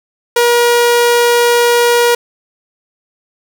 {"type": "tone", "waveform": "sawtooth", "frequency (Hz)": 477.5, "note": "A#4", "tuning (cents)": 42, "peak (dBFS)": -4, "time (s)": [0.36, 2.15], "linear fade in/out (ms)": 5, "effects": []}